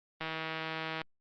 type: click train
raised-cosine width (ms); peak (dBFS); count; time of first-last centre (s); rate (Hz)
0.3; -20; 130; 0.21-1.016; 160
effects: low-pass 4000 Hz 12 dB/octave + Opus 24 kbps